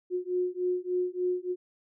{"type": "beating tone pair", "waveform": "sine", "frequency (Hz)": [359.9, 363.3], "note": ["F#4", "F#4"], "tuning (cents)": [-48, -32], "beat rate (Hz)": 3.4, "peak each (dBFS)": -30, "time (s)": [0.1, 1.56], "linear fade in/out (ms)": 50, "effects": []}